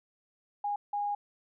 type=tone bursts at uneven times; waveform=sine; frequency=820 Hz; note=G#5; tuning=22 cents flat; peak=-29 dBFS; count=2; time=0.64-0.76 / 0.93-1.15 s; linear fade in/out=5 ms; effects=none